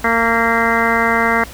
harmonic tone with a mistuned harmonic, 229.4 Hz, A#3, 28 cents flat, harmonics 1 / 2 / 3 / 4 / 5 / 6 / 7 / 8 / 9, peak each -21 / -21 / -21 / -21 / -21 / -21 / -21 / -21 / -21 dBFS, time 0.04-1.44 s, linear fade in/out 5 ms, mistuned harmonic 8, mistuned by +37 cents, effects added 60 Hz sine -36 dBFS peak until 1.53 s + pink hiss -36 dBFS RMS until 1.53 s

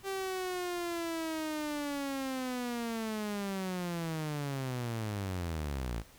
sawtooth linear sweep, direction down, 392 to 52.5 Hz, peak -30 dBFS, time 0.03-6.04 s, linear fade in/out 50 ms, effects pink hiss -58 dBFS RMS until 6.18 s

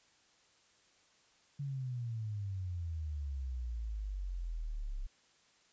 sine exponential sweep, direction down, 143.6 to 32.81 Hz, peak -36 dBFS, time 1.59-5.07 s, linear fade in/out 10 ms, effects white hiss -68 dBFS RMS until 5.72 s + resampled to 16000 Hz

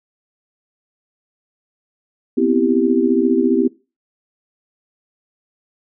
sine chord, C major seventh, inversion third, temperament equal, 246.9 / 261.6 / 329.6 / 392 Hz, B3 / C4 / E4 / G4, 0 / 0 / 0 / 0 cents, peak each -18 dBFS, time 2.37-3.68 s, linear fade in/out 10 ms, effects noise-tail reverb RT60 0.3 s tail -21 dB re dry

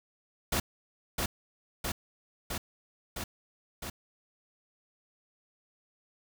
pink noise with echo, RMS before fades -29 dBFS, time 0.52-0.6 s, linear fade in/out 5 ms, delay 660 ms, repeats 5, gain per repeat -2 dB, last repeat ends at 3.9 s, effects none

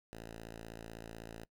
5% pulse tone, 56 Hz, A1, 31 cents sharp, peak -35 dBFS, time 0.13-1.45 s, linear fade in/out 0 ms, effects noise-tail reverb RT60 0.1 s tail -22 dB re dry

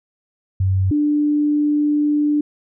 sine tone pair in turn, 95 / 295.9 Hz, F#2 / D4, +46 / +13 cents, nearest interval octave + minor sixth, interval 1967 cents, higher second, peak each -14 dBFS, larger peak neither, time 0.6-0.91 / 0.91-2.41 s, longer second, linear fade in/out 5 ms, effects none

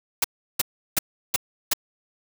white noise bursts, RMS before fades -20 dBFS, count 5, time 0.22-1.735 s, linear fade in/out 5 ms, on 23 ms, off 350 ms, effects none

